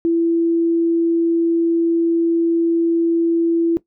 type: tone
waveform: sine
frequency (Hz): 334.4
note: E4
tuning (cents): +25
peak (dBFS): -13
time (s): 0.05-3.77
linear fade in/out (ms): 0
effects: noise-tail reverb RT60 0.1 s tail -17 dB re dry